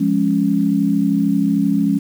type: chord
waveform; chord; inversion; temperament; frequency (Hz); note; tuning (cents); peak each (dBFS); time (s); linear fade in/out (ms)
sine; Db major; first; equal; 174.61 / 207.7 / 277.2; F3 / Ab3 / Db4; 0 / 0 / 0; -20 / -17 / -17; 0-1.99; 10
effects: 7-bit